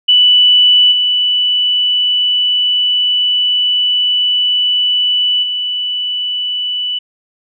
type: tone with level steps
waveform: sine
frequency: 2971 Hz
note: F#7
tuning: 6 cents sharp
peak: -5 / -10 / -15 dBFS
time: 0.08-6.99 s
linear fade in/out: 10 ms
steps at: 0.91 / 5.42 s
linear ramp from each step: 20 ms
effects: none